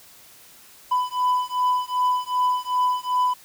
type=beating tone pair; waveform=triangle; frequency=997 / 999.6 Hz; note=B5 / B5; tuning=+16 / +21 cents; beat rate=2.6 Hz; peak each=-21 dBFS; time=0.91-3.34 s; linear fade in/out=10 ms; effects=white hiss -49 dBFS RMS until 3.44 s